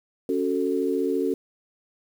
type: chord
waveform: sine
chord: F# minor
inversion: second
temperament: just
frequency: 277.5 / 370 / 444 Hz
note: C#4 / F#4 / A4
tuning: +2 / 0 / +16 cents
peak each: -26 dBFS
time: 0.29-1.34 s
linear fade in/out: 2 ms
effects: 8-bit